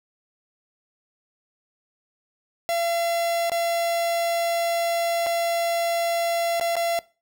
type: tone with dropouts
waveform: 45% pulse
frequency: 680 Hz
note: F5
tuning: 46 cents flat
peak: -22 dBFS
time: 2.69-6.99 s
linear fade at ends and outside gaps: 0 ms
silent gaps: 3.497-3.518 / 5.263-5.267 / 6.598-6.611 / 6.755-6.766 s
effects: noise-tail reverb RT60 0.3 s tail -20 dB re dry